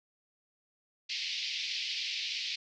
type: band-pass noise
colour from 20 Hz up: white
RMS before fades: -36 dBFS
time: 1.09-2.56 s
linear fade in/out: 10 ms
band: 2200 to 5100 Hz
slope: 48 dB/octave
effects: none